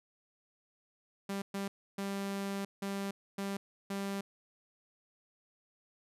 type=tone bursts at uneven times; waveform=sawtooth; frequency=197.6 Hz; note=G3; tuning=14 cents sharp; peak=-31 dBFS; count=6; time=1.29-1.42 / 1.54-1.68 / 1.98-2.65 / 2.82-3.11 / 3.38-3.57 / 3.9-4.21 s; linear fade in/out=5 ms; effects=resampled to 32000 Hz